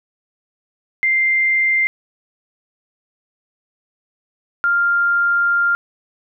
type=tone pair in turn; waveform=sine; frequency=2093 / 1396.9 Hz; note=C7 / F6; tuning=0 / 0 cents; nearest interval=perfect fifth; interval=700 cents; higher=first; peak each=-13 dBFS; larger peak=neither; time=1.03-1.87 / 4.64-5.75 s; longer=second; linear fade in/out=0 ms; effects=none